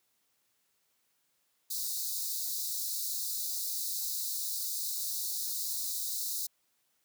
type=high-pass noise; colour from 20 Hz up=white; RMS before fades=-35 dBFS; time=1.7-6.47 s; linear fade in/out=10 ms; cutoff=3800 Hz; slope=96 dB/octave; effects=white hiss -75 dBFS RMS until 7.04 s + high-pass 80 Hz 12 dB/octave